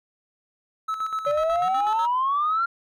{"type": "tone with tremolo", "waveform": "triangle", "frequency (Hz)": 1300, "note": "E6", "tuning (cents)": -24, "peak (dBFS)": -21, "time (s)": [0.88, 2.07], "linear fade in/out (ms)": 10, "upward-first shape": "square", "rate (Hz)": 8.1, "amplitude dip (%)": 60}
{"type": "exponential sweep", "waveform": "sine", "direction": "up", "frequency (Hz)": [567, 1396], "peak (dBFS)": -19, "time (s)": [1.26, 2.66], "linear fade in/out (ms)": 10}
{"effects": ["tanh soft clip ceiling -16 dBFS"]}